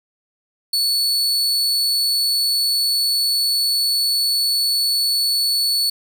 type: tone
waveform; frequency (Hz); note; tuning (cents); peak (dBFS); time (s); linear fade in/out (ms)
40% pulse; 4435; C#8; 0; -15; 0.73-5.9; 5
effects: none